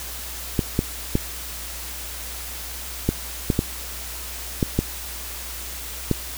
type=clicks; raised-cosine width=3 ms; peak=-5 dBFS; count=9; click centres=0.592 / 0.791 / 1.154 / 3.09 / 3.502 / 3.591 / 4.628 / 4.79 / 6.113 s; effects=added 60 Hz sine -37 dBFS peak until 6.37 s + white hiss -34 dBFS RMS until 6.37 s